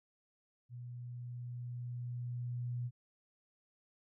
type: tone with level ramp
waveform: sine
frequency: 121.9 Hz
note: B2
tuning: 22 cents flat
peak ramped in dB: -44 to -35 dBFS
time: 0.69-2.91 s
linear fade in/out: 50 ms
effects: none